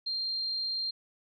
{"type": "tone", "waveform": "sine", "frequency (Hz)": 4186, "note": "C8", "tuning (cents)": 0, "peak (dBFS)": -30, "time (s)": [0.06, 0.91], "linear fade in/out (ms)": 10, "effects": []}